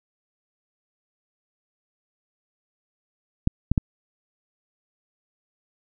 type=clicks; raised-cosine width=5 ms; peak=-6 dBFS; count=3; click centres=3.474 / 3.716 / 3.778 s; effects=none